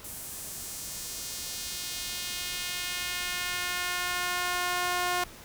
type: tone with high-pass filter sweep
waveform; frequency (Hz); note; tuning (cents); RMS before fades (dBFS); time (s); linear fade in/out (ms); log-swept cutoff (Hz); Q
sawtooth; 357.4; F4; +40; -33; 0.04-5.24; 5; 10000 to 770; 0.99
effects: pink hiss -48 dBFS RMS until 5.44 s